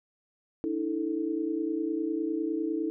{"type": "chord", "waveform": "sine", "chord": "D suspended second", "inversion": "none", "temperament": "equal with one note detuned", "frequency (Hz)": [293.7, 323.6, 440], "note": ["D4", "E4", "A4"], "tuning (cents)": [0, -32, 0], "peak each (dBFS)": [-34, -29, -35], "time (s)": [0.64, 2.9], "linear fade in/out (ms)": 0, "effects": []}